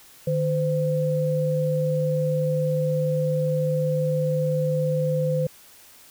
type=tone pair together; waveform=sine; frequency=152.8 / 512.8 Hz; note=D#3 / C5; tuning=-31 / -35 cents; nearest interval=octave + major sixth; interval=2096 cents; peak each=-23 dBFS; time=0.27-5.47 s; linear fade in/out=5 ms; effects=white hiss -50 dBFS RMS until 6.1 s